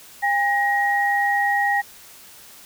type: tone pair together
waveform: sine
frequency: 808.5 / 1891 Hz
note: G#5 / A#6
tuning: -47 / +24 cents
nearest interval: octave + minor third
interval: 1471 cents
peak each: -20 dBFS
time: 0.22-1.82 s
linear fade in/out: 20 ms
effects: white hiss -45 dBFS RMS until 2.65 s